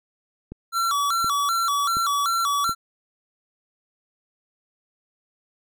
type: click train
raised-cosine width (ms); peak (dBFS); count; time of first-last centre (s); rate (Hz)
3; -22; 4; 0.52-2.694; 1.38
type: tone with vibrato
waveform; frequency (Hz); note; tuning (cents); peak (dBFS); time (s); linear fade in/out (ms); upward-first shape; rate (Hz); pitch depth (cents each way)
square; 1244.5; D#6; 0; -21; 0.72-2.75; 50; square; 2.6; 150
effects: none